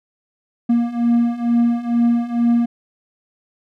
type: beating tone pair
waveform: triangle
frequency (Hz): 234.8 / 237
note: A#3 / A#3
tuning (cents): +13 / +29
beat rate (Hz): 2.2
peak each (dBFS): -17 / -14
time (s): 0.69-2.66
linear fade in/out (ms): 10
effects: none